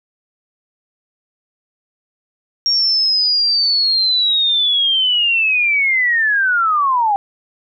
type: linear sweep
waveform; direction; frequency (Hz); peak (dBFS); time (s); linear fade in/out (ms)
sine; down; 5588 to 784; -12; 2.66-7.16; 0
effects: none